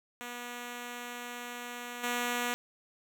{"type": "tone with level steps", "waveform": "5% pulse", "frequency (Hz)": 242.5, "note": "B3", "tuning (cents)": -31, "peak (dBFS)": [-28, -19], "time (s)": [0.21, 2.54], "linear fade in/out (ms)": 0, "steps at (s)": 2.03, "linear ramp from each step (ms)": 10, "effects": []}